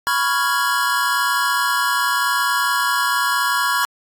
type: chord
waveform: square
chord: C# dominant seventh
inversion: third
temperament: equal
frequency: 987.8 / 1108.7 / 1396.9 / 1661.2 Hz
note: B5 / C#6 / E#6 / G#6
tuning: 0 / 0 / 0 / 0 cents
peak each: -23 dBFS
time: 0.07-3.85 s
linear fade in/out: 0 ms
effects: AAC 64 kbps